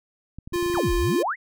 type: clicks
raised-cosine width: 5 ms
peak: -25 dBFS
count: 9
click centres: 0.386 / 0.475 / 0.525 / 0.559 / 0.627 / 0.662 / 0.7 / 0.742 / 0.773 s
type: tone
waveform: square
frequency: 349.2 Hz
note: F4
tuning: in tune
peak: -23 dBFS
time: 0.53-1.23 s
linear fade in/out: 10 ms
type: exponential two-way sweep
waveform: sine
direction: down then up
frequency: 2217 to 31.93 to 2217 Hz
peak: -22 dBFS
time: 0.73-1.36 s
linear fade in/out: 50 ms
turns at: 0.94 s
effects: none